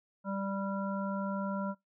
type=harmonic tone; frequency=196.3 Hz; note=G3; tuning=3 cents sharp; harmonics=1 / 3 / 5 / 7; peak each=-34 / -39 / -41 / -42 dBFS; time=0.24-1.75 s; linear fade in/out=50 ms; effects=noise-tail reverb RT60 0.2 s tail -25 dB re dry